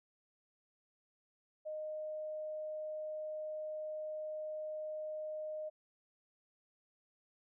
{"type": "tone", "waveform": "sine", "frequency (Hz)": 617, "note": "D#5", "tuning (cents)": -15, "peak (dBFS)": -39, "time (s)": [1.65, 5.7], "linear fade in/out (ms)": 20, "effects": []}